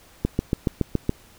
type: click train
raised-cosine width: 3 ms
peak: -7 dBFS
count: 7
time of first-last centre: 0.25-1.094 s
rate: 7.11 Hz
effects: pink hiss -52 dBFS RMS until 1.38 s